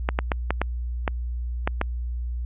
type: clicks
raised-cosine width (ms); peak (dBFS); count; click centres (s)
0.5; -7; 8; 0.089 / 0.189 / 0.318 / 0.506 / 0.616 / 1.078 / 1.675 / 1.814
effects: added 60 Hz sine -26 dBFS peak until 2.45 s + resampled to 8000 Hz